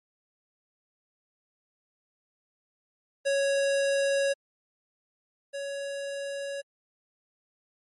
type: tone pair in turn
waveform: square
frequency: 554.4 / 558.6 Hz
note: C#5 / C#5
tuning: 0 / +13 cents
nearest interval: unison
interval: 13 cents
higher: second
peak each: -24 / -33 dBFS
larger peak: first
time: 3.25-4.34 / 5.53-6.62 s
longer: neither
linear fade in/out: 20 ms
effects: MP3 48 kbps